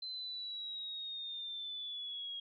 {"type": "linear sweep", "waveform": "sine", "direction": "down", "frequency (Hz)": [4079, 3274], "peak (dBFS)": -40, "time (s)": [0.02, 2.4], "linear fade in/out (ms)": 5, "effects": []}